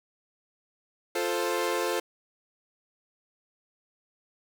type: chord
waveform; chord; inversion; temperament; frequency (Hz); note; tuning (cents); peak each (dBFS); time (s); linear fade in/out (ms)
sawtooth; F major; none; equal; 349.2 / 440 / 523.3; F4 / A4 / C5; 0 / 0 / 0; -27; 1.15-2; 5
effects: none